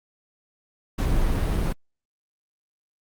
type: noise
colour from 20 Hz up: brown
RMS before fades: -22 dBFS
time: 0.98-1.73 s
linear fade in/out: 10 ms
effects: Opus 48 kbps